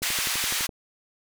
pink band-pass noise, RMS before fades -27 dBFS, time 0.02-0.67 s, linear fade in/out 10 ms, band 1700 to 16000 Hz, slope 12 dB/octave
click train, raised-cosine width 2 ms, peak -24 dBFS, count 9, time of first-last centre 0.02-0.692 s, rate 11.9 Hz
effects none

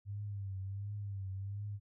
sine tone with vibrato, 99.3 Hz, G2, 23 cents sharp, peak -38 dBFS, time 0.05-1.8 s, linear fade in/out 50 ms, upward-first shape triangle, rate 1.4 Hz, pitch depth 80 cents each way, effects none

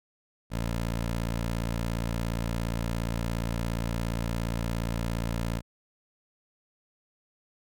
15% pulse tone, 57.2 Hz, A#1, 32 cents flat, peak -22 dBFS, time 0.5-5.62 s, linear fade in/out 50 ms, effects none

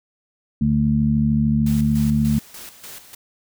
harmonic tone, 73.42 Hz, D2, in tune, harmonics 1 / 2 / 3, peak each -25 / -20 / -17 dBFS, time 0.61-2.39 s, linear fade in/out 5 ms
white noise with tremolo, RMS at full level -37 dBFS, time 1.66-3.15 s, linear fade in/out 5 ms, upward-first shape square, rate 3.4 Hz, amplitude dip 65%
effects none

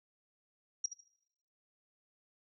sine tone with echo, 5700 Hz, F8, 34 cents sharp, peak -29 dBFS, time 0.84-0.86 s, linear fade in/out 5 ms, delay 74 ms, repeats 3, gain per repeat -12 dB, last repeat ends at 1.082 s, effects noise-tail reverb RT60 0.8 s tail -20 dB re dry

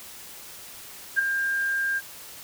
sine tone with ADSR envelope, 1600 Hz, G6, 35 cents sharp, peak -15 dBFS, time 1.16-2.01 s, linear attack 31 ms, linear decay 7 ms, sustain -8 dB, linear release 38 ms, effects white hiss -43 dBFS RMS until 2.43 s

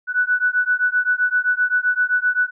sine beating tone pair, 1480 / 1487.7 Hz, F#6 / F#6, 0 / +9 cents, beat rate 7.7 Hz, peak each -19 dBFS, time 0.07-2.51 s, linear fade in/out 50 ms, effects none

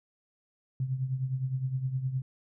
sine tone with tremolo, 130.81 Hz, C3, in tune, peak -25 dBFS, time 0.8-2.22 s, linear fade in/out 2 ms, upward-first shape triangle, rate 9.7 Hz, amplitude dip 75%, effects none

